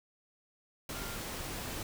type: tone in noise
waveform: sine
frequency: 1396.9 Hz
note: F6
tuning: in tune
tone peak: -48 dBFS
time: 0.94-1.16 s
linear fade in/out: 2 ms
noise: pink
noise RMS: -40 dBFS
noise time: 0.89-1.83 s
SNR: -11 dB
effects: none